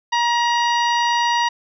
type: harmonic tone with a mistuned harmonic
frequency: 949 Hz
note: A#5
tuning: 31 cents sharp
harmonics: 1 / 2 / 3 / 4 / 5 / 6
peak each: -17 / -23 / -27 / -29 / -31 / -33 dBFS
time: 0.12-1.49 s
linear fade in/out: 10 ms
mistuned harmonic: 6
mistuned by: +19 cents
effects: none